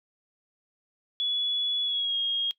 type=tone with pitch glide; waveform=sine; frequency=3400 to 3260 Hz; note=G#7 to G#7; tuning=+40 to -33 cents; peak=-25 dBFS; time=1.2-2.51 s; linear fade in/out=0 ms; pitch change=-73 cents; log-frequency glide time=1.84-2.16 s; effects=noise-tail reverb RT60 0.1 s tail -20 dB re dry